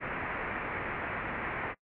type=low-pass noise; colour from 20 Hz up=white; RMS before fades=-36 dBFS; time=0-1.75 s; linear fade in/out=50 ms; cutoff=2300 Hz; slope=48 dB/octave; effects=noise-tail reverb RT60 0.1 s tail -22 dB re dry